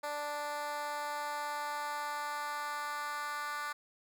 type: tone with high-pass filter sweep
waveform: 10% pulse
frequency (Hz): 293.9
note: D4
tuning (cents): +1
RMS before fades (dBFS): -38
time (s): 0.03-3.73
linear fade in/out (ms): 10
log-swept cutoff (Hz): 660 to 1200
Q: 2.3
effects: none